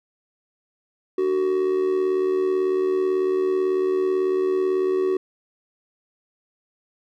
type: tone with amplitude modulation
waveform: triangle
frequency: 374.7 Hz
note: F#4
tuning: 22 cents sharp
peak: -14 dBFS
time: 1.18-5.17 s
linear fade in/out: 5 ms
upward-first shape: sine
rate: 78.1 Hz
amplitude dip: 60%
effects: none